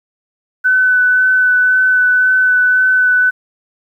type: tone with vibrato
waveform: sine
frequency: 1504 Hz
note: F#6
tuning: 28 cents sharp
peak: -8 dBFS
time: 0.64-3.31 s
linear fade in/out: 20 ms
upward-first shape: sine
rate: 1.9 Hz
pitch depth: 12 cents each way
effects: 8-bit